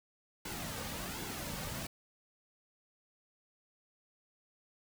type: noise with flanger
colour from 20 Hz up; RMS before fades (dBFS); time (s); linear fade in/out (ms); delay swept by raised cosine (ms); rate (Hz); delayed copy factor
pink; -41; 0.45-1.87; 5; 1.6 to 3; 1.3; -0.55
effects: none